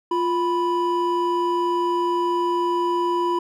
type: tone pair together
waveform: triangle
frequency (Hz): 349.2 / 987.8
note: F4 / B5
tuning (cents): 0 / 0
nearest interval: octave + tritone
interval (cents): 1800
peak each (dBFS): -20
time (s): 0.11-3.39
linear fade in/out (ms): 5
effects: none